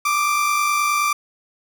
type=tone pair together; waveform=30% pulse; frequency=1174.7 / 1224.2 Hz; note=D6 / D#6; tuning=0 / -28 cents; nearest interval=minor second; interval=72 cents; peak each=-15 / -24 dBFS; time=0.05-1.13 s; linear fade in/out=5 ms; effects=none